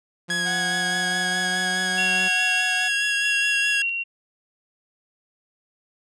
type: tone with pitch glide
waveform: sawtooth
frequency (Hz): 174.61 to 186.06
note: F3 to F#3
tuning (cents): 0 to +10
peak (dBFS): -27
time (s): 0.28-2.29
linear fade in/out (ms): 20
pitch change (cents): +110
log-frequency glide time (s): 0.64-2.06
type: tone with vibrato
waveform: sawtooth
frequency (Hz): 1661.2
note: G#6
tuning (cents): 0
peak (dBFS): -19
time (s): 0.3-3.82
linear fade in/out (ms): 2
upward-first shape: sine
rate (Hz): 4.8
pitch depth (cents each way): 19
type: tone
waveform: sawtooth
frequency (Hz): 737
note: F#5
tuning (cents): -7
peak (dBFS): -26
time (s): 0.45-2.89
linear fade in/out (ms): 20
type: tone with tremolo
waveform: sine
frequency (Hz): 2747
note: F7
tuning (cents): -29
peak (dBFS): -21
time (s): 1.97-4.04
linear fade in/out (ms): 20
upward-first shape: square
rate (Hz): 0.78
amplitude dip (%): 30
effects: resampled to 22050 Hz